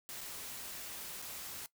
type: noise with dropouts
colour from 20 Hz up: white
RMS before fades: -45 dBFS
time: 0.09-1.66 s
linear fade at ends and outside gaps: 0 ms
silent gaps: 0.208-0.212 / 1.218-1.223 s
effects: noise-tail reverb RT60 0.1 s tail -18 dB re dry